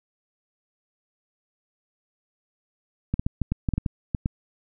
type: clicks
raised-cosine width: 5 ms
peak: -11 dBFS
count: 11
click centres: 3.14 / 3.195 / 3.265 / 3.417 / 3.52 / 3.688 / 3.737 / 3.78 / 3.862 / 4.148 / 4.259 s
effects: none